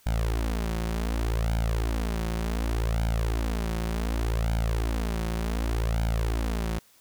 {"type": "tone with flanger", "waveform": "sawtooth", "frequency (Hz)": 56, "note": "A1", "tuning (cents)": 31, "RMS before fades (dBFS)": -27, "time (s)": [0.06, 6.79], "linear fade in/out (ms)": 5, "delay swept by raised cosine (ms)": [1.3, 5.5], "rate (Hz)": 0.67, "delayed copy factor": 0.9, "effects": ["white hiss -59 dBFS RMS until 7 s"]}